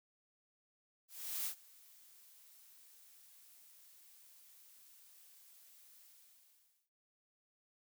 blue noise with ADSR envelope, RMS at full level -38 dBFS, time 1.08-6.9 s, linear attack 380 ms, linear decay 89 ms, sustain -24 dB, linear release 870 ms, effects none

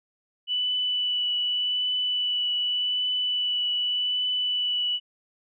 sine tone with vibrato, 2971 Hz, F#7, 6 cents sharp, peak -23 dBFS, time 0.47-5 s, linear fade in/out 50 ms, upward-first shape triangle, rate 0.85 Hz, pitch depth 13 cents each way, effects none

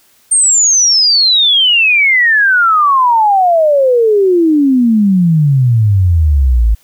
sine exponential sweep, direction down, 8870 to 52.2 Hz, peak -6 dBFS, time 0.31-6.75 s, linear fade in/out 10 ms, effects white hiss -50 dBFS RMS until 6.83 s

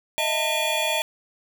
square tone cluster, 621 / 661 / 899 / 2421 / 3381 Hz, D#5 / E5 / A5 / D#7 / G#7, -3 / +5 / +37 / -48 / +30 cents, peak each -29 / -31 / -30 / -28 / -28 dBFS, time 0.18-1.02 s, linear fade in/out 0 ms, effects none

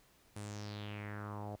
sawtooth tone with low-pass filter sweep, 103.83 Hz, G#2, in tune, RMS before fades -44 dBFS, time 0.36-1.56 s, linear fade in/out 5 ms, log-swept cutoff 9900 to 650 Hz, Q 3.9, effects pink hiss -67 dBFS RMS until 1.6 s

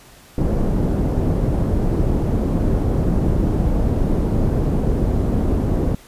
pink low-pass noise, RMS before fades -18 dBFS, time 0.38-5.95 s, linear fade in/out 2 ms, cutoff 400 Hz, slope 12 dB/octave, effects pink hiss -46 dBFS RMS until 6.07 s + resampled to 32000 Hz

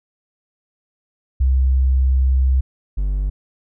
sine / triangle tone pair in turn, 65.41 / 49 Hz, C2 / G1, 0 / 0 cents, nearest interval perfect fourth, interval 500 cents, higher first, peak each -12 / -15 dBFS, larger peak first, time 1.4-2.61 / 2.97-3.3 s, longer first, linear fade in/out 10 ms, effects none

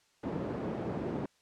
white band-pass noise, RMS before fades -36 dBFS, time 0.23-1.26 s, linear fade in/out 5 ms, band 120 to 390 Hz, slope 12 dB/octave, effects white hiss -69 dBFS RMS until 1.41 s + low-pass 7000 Hz 12 dB/octave

